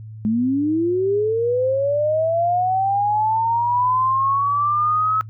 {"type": "linear sweep", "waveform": "sine", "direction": "up", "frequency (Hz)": [210, 1294], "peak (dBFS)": -16, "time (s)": [0.25, 5.21], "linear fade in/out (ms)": 0, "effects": ["noise-tail reverb RT60 0.1 s tail -21 dB re dry", "added 109 Hz sine -33 dBFS peak until 5.29 s"]}